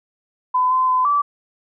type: tone with pitch steps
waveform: sine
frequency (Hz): 1009 / 1027 / 1017 / 1158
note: B5 / C6 / C6 / D6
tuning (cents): +37 / -33 / -50 / -25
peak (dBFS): -14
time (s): 0.54-1.22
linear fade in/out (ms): 10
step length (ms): 170
effects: none